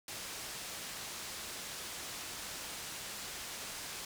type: low-pass noise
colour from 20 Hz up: white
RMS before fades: -44 dBFS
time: 0.08-4.05 s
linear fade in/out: 2 ms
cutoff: 8300 Hz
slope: 12 dB/octave
effects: none